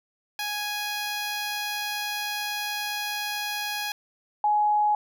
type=tone pair in turn; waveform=10% pulse / sine; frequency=830.6 / 838.8 Hz; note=G#5 / G#5; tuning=0 / +17 cents; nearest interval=unison; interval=17 cents; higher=second; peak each=-20 / -19 dBFS; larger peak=second; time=0.39-3.92 / 4.44-4.95 s; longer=first; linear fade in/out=2 ms; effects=none

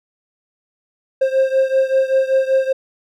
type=beating tone pair; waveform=triangle; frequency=529 / 534.2 Hz; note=C5 / C5; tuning=+19 / +36 cents; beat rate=5.2 Hz; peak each=-13 / -16 dBFS; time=1.21-2.73 s; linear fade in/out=10 ms; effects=none

